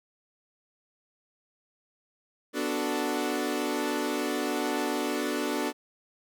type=chord; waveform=sawtooth; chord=B minor seventh; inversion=none; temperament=equal; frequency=246.9 / 293.7 / 370 / 440 Hz; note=B3 / D4 / F#4 / A4; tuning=0 / 0 / 0 / 0 cents; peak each=-30 / -27 / -30 / -31 dBFS; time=2.53-5.73 s; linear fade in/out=50 ms; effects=none